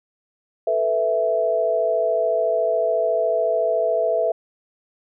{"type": "chord", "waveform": "sine", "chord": "A suspended second", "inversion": "none", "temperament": "equal", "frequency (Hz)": [440, 493.9, 659.3], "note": ["A4", "B4", "E5"], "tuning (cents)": [0, 0, 0], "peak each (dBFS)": [-25, -24, -19], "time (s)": [0.67, 4.32], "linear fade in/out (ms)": 5, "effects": []}